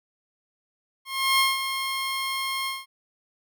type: tone with ADSR envelope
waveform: 15% pulse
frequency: 1072 Hz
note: C6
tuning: 42 cents sharp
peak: -11 dBFS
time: 1.05-2.86 s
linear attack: 340 ms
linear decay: 180 ms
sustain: -9 dB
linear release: 190 ms
effects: none